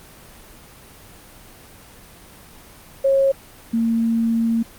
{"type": "tone pair in turn", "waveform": "sine", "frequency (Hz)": [544, 228.7], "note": ["C#5", "A#3"], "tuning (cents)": [-33, -33], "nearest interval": "octave + minor third", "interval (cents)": 1500, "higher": "first", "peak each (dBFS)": [-13, -16], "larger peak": "first", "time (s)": [[3.04, 3.32], [3.73, 4.63]], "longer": "second", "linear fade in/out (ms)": 10, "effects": ["pink hiss -44 dBFS RMS until 4.78 s", "Opus 24 kbps"]}